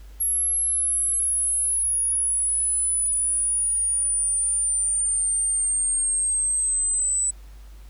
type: linear sweep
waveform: sine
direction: down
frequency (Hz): 11250 to 7940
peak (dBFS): -20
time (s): 0.2-7.31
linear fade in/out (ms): 10
effects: added 50 Hz sine -40 dBFS peak until 7.89 s + pink hiss -56 dBFS RMS until 7.89 s